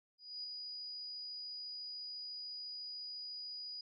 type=tone with ADSR envelope; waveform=sine; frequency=4917 Hz; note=D#8; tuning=21 cents flat; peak=-40 dBFS; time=0.18-3.81 s; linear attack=260 ms; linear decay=4 ms; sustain=-3 dB; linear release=4 ms; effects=none